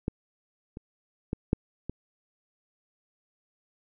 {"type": "clicks", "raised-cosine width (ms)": 3, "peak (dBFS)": [-15, -26, -16, -9, -20], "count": 5, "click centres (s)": [0.081, 0.771, 1.331, 1.531, 1.896], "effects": []}